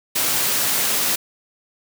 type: high-pass noise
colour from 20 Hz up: white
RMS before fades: -20 dBFS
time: 0.15-1.16 s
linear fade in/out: 10 ms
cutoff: 110 Hz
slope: 12 dB/octave
effects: none